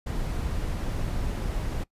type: noise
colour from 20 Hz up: brown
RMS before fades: -29 dBFS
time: 0.06-1.84 s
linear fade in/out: 10 ms
effects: noise-tail reverb RT60 0.1 s tail -20 dB re dry + resampled to 32000 Hz